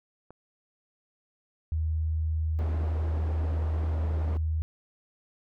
click, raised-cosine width 1 ms, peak -33 dBFS, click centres 0.306 s
sine tone, 79.2 Hz, D#2, 31 cents sharp, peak -25 dBFS, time 1.72-4.62 s, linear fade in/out 0 ms
white low-pass noise, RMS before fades -41 dBFS, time 2.59-4.37 s, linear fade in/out 0 ms, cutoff 580 Hz, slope 12 dB/octave
effects none

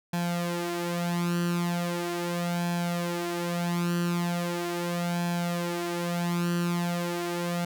sawtooth tone with flanger, 173.3 Hz, F3, 13 cents flat, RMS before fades -29 dBFS, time 0.13-7.65 s, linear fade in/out 5 ms, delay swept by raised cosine 1.2 to 5.1 ms, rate 0.39 Hz, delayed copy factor +0.7, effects none

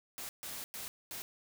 white noise bursts at uneven times, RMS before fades -43 dBFS, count 4, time 0.18-0.29 / 0.43-0.64 / 0.74-0.88 / 1.11-1.22 s, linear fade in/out 0 ms, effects none

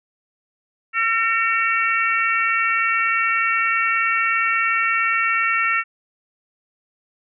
harmonic tone with a mistuned harmonic, 451.7 Hz, A4, 45 cents sharp, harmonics 3 / 4 / 5 / 6, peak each -21 / -22 / -23 / -24 dBFS, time 0.93-5.84 s, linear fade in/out 50 ms, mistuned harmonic 4, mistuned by +22 cents, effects none

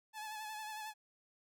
sawtooth tone with vibrato, 860 Hz, A5, 40 cents flat, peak -39 dBFS, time 0.13-0.94 s, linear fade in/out 50 ms, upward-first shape sine, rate 11 Hz, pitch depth 37 cents each way, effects none

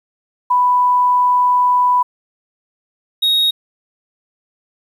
sine / triangle tone pair in turn, 990 / 3759 Hz, B5 / A#7, +4 / +14 cents, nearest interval octave + major seventh, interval 2310 cents, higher second, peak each -10 dBFS, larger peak neither, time 0.5-2.03 / 3.22-3.51 s, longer first, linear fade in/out 10 ms, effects 8-bit

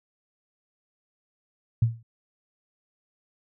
sine tone with exponential decay, 114.8 Hz, A#2, 26 cents flat, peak -14 dBFS, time 1.82-2.03 s, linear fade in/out 5 ms, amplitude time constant 44 ms, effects none

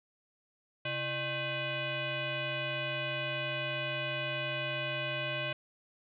sine tone with frequency modulation, 1546 Hz, G6, 24 cents flat, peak -32 dBFS, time 0.85-5.53 s, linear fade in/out 5 ms, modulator 471 Hz, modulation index 3.3, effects none

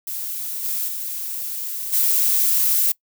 violet noise with level steps, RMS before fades -28 / -24 / -28 / -18 dBFS, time 0.07-2.92 s, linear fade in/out 5 ms, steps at 0.63 / 0.87 / 1.92 s, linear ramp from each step 20 ms, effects noise-tail reverb RT60 0.1 s tail -23 dB re dry

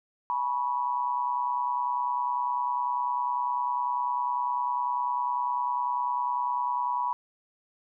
sine tone with amplitude modulation, 979 Hz, B5, 15 cents flat, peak -22 dBFS, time 0.3-7.13 s, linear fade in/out 0 ms, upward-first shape sine, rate 130 Hz, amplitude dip 75%, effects none

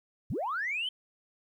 sine linear sweep, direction up, 62.7 to 3136 Hz, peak -29 dBFS, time 0.3-0.89 s, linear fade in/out 5 ms, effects tanh soft clip ceiling -25 dBFS + 11-bit

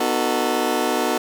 20% pulse chord, B dominant seventh, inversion none, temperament just, 246.9 / 308.7 / 370.4 / 444.5 Hz, B3 / D#4 / F#4 / A4, 0 / -14 / +2 / +18 cents, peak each -20 dBFS, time 0-1.18 s, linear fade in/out 5 ms, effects none

